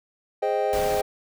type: chord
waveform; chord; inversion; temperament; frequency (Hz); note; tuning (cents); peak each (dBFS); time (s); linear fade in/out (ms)
triangle; Ab major seventh; none; equal; 415.3 / 523.3 / 622.3 / 784; Ab4 / C5 / Eb5 / G5; 0 / 0 / 0 / 0; -25; 0.42-1.02; 10
type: noise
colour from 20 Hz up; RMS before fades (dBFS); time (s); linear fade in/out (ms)
pink; -33; 0.73-1.01; 0
effects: none